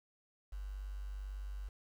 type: tone with quantisation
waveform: sine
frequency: 49 Hz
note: G1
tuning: in tune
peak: -40 dBFS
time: 0.52-1.69 s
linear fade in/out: 10 ms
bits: 10
effects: none